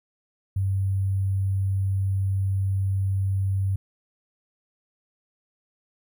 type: tone with sample-and-hold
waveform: sine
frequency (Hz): 96.8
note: G2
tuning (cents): -21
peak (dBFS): -21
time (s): 0.56-3.76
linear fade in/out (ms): 5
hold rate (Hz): 11025
effects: none